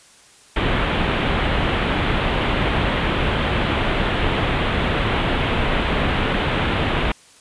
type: low-pass noise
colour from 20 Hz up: pink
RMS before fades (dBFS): -20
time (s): 0.56-7.12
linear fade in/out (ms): 5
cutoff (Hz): 3500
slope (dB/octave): 48
effects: white hiss -49 dBFS RMS until 7.4 s + resampled to 22050 Hz